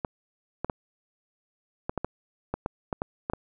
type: clicks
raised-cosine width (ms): 1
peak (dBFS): -14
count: 12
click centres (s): 0.048 / 0.646 / 0.698 / 1.895 / 1.977 / 2.046 / 2.54 / 2.661 / 2.928 / 3.019 / 3.299 / 3.335
effects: none